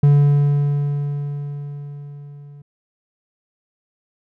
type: tone with level ramp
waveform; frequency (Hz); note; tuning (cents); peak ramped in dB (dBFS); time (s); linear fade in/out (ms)
triangle; 143.9; D3; -35; -6 to -36; 0.03-2.62; 5
effects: none